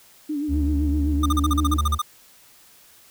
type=tone with vibrato; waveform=sine; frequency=293.7 Hz; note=D4; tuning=in tune; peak=-23 dBFS; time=0.29-1.77 s; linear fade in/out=10 ms; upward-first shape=sine; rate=7.8 Hz; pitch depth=71 cents each way
type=tone with pitch glide; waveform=triangle; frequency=73.42 to 74.62 Hz; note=D2 to D2; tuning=0 to +28 cents; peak=-18 dBFS; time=0.48-1.99 s; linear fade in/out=50 ms; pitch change=+28 cents; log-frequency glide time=0.87-1.49 s
type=tone bursts; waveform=square; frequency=1211 Hz; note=D#6; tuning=47 cents flat; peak=-21 dBFS; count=12; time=1.23-2.018 s; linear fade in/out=5 ms; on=29 ms; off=40 ms
effects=white hiss -52 dBFS RMS until 3.1 s